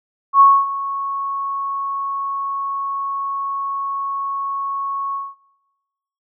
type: tone with ADSR envelope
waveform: sine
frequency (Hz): 1104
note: C#6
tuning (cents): -7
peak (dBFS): -5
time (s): 0.33-5.35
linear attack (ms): 73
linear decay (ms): 250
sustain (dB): -16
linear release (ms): 210
effects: noise-tail reverb RT60 1.0 s tail -20 dB re dry